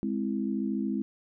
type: chord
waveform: sine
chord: Ab augmented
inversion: none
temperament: equal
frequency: 207.7 / 261.6 / 329.6 Hz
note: Ab3 / C4 / E4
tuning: 0 / 0 / 0 cents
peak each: -30 / -32 / -34 dBFS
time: 0.03-1.02 s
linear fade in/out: 0 ms
effects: none